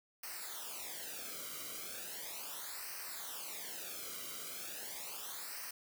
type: noise with flanger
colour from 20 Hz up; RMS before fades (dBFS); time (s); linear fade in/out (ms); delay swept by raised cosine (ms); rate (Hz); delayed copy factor
white; -45; 0.23-5.71; 5; 0.28 to 1.16; 0.37; -0.85
effects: none